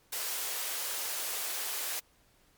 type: high-pass noise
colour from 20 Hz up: white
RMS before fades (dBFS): -35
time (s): 0.12-2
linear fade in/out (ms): 10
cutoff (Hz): 390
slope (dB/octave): 24
effects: pink hiss -66 dBFS RMS until 2.57 s + MP3 96 kbps